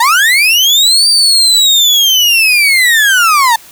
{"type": "linear two-way sweep", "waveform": "35% pulse", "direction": "up then down", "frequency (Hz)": [880, 4699, 880], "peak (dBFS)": -4, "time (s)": [0, 3.56], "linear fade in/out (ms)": 5, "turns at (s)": 1.08, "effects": ["white hiss -37 dBFS RMS until 3.71 s"]}